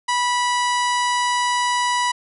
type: harmonic tone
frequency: 980 Hz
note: B5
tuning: 14 cents flat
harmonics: 1 / 2 / 3 / 4 / 5 / 6 / 7 / 8 / 9 / 10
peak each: -19 / -25 / -29 / -31 / -33 / -35 / -36 / -37 / -38 / -39 dBFS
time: 0.08-2.12 s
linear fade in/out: 10 ms
effects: none